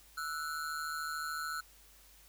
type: ring-modulated tone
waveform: square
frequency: 1398 Hz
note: F6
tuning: 1 cent sharp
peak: -34 dBFS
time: 0.17-1.61 s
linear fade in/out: 10 ms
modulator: 76.8 Hz
effects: added 50 Hz sine -63 dBFS peak until 2.28 s + white hiss -61 dBFS RMS until 2.28 s